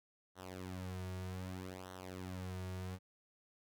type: tone with flanger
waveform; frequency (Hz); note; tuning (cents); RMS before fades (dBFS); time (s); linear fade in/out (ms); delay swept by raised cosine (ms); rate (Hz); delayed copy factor
sawtooth; 92.5; F#2; 0; -45; 0.35-2.99; 50; 0.41 to 3.91; 0.64; -0.8
effects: none